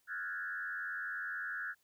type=tone with frequency modulation; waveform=sine; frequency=1562 Hz; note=G6; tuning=7 cents flat; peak=-37 dBFS; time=0.07-1.75 s; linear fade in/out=50 ms; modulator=89.1 Hz; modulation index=1.9; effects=white hiss -75 dBFS RMS until 1.83 s